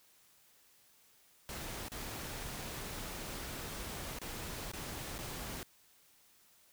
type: noise with dropouts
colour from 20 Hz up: pink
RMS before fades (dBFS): -43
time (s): 1.49-5.63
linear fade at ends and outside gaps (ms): 0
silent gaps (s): 1.884-1.919 / 4.187-4.216 / 4.716-4.735 / 5.181-5.189
effects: white hiss -66 dBFS RMS until 6.72 s